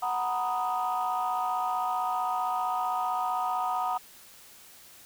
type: chord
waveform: sine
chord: B major seventh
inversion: second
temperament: equal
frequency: 740 / 932.3 / 987.8 / 1244.5 Hz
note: F#5 / A#5 / B5 / D#6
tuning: 0 / 0 / 0 / 0 cents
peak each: -29 / -32 / -34 / -31 dBFS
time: 0.02-3.98 s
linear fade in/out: 10 ms
effects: tanh soft clip ceiling -20 dBFS + white hiss -52 dBFS RMS until 5.05 s